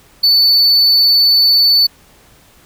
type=tone; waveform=triangle; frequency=4491 Hz; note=C#8; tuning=22 cents sharp; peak=-6 dBFS; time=0.23-1.87 s; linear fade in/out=10 ms; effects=pink hiss -47 dBFS RMS until 2.65 s